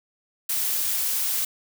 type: noise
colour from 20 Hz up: blue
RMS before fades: -25 dBFS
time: 0.49-1.45 s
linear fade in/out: 5 ms
effects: none